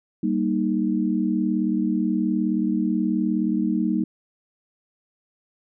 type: chord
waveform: sine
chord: Eb major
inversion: first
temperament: just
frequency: 194.45 / 233.3 / 311.1 Hz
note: G3 / Bb3 / Eb4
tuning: -14 / +2 / 0 cents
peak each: -24 dBFS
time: 0.23-4.04 s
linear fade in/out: 5 ms
effects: none